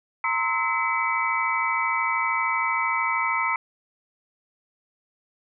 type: tone cluster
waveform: sine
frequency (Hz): 928 / 1041 / 1303 / 2030 / 2282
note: A#5 / C6 / E6 / B6 / C#7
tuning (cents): -8 / -9 / -20 / +47 / +50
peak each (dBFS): -28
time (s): 0.24-3.56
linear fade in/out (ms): 2
effects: none